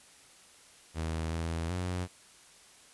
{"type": "tone with pitch steps", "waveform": "sawtooth", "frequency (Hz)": [80.5, 82.5, 90.1], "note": ["E2", "E2", "F#2"], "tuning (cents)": [-41, 2, -45], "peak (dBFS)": -28, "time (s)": [0.94, 2.08], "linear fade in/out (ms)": 50, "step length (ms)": 380, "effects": ["white hiss -57 dBFS RMS until 2.93 s", "resampled to 24000 Hz"]}